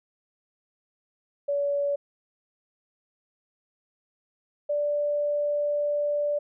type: tone pair in turn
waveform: sine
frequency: 570 / 585.7 Hz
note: C#5 / D5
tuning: +48 / -5 cents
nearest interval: unison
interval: 47 cents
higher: second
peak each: -23 dBFS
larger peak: neither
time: 1.48-1.96 / 4.69-6.39 s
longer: second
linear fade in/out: 10 ms
effects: none